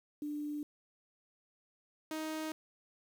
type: tone pair in turn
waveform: sine / sawtooth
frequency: 295.9 / 313.5 Hz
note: D4 / D#4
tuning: +13 / +13 cents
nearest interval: minor second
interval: 100 cents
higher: second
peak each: -36 / -33 dBFS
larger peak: second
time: 0.22-0.63 / 2.11-2.52 s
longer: neither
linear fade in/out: 2 ms
effects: 10-bit